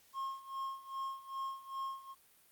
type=tone with tremolo; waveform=triangle; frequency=1076 Hz; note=C6; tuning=48 cents sharp; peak=-34 dBFS; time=0.13-2.15 s; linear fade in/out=50 ms; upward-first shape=sine; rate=2.5 Hz; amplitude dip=85%; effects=white hiss -66 dBFS RMS until 2.51 s + Opus 48 kbps